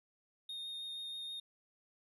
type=tone with vibrato; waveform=triangle; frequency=3689 Hz; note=A#7; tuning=19 cents flat; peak=-40 dBFS; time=0.49-1.4 s; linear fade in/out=5 ms; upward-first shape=sine; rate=6.3 Hz; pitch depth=9 cents each way; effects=none